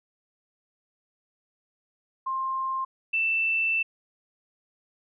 sine tone pair in turn, 1057 / 2663 Hz, C6 / E7, +17 / +17 cents, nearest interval octave + major third, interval 1600 cents, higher second, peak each -26 / -22 dBFS, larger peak second, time 2.26-2.85 / 3.13-3.83 s, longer second, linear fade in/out 10 ms, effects none

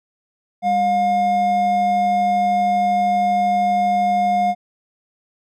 triangle tone pair together, 200 / 712.7 Hz, G3 / F5, +35 / +35 cents, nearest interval octave + minor seventh, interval 2200 cents, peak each -23 / -13 dBFS, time 0.62-4.55 s, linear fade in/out 50 ms, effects none

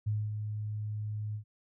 sine tone with ADSR envelope, 106.1 Hz, G#2, 38 cents sharp, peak -27 dBFS, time 0.06-1.44 s, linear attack 14 ms, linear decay 230 ms, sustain -6 dB, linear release 91 ms, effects none

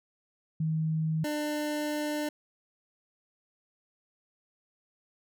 sine / 25% pulse tone pair in turn, 158.4 / 299 Hz, D#3 / D4, +31 / +31 cents, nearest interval major seventh, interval 1100 cents, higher second, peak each -26 dBFS, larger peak neither, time 0.6-1.24 / 1.24-2.29 s, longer second, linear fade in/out 5 ms, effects none

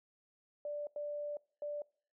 sine tone bursts at uneven times, 587.3 Hz, D5, in tune, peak -37 dBFS, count 3, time 0.65-0.87 / 0.96-1.37 / 1.62-1.82 s, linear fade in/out 2 ms, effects noise-tail reverb RT60 0.5 s tail -25 dB re dry

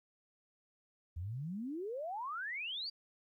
sine exponential sweep, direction up, 78.5 to 4802 Hz, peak -38 dBFS, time 1.16-2.9 s, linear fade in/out 10 ms, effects 13-bit

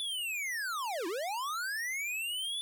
square linear two-way sweep, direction down then up, 3504 to 313.6 to 3504 Hz, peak -34 dBFS, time 0-2.61 s, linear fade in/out 0 ms, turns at 1.07 s, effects none

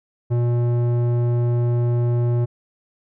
square tone with low-pass filter, 120 Hz, B2, 49 cents flat, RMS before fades -19 dBFS, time 0.3-2.46 s, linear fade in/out 20 ms, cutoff 570 Hz, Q 0.63, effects none

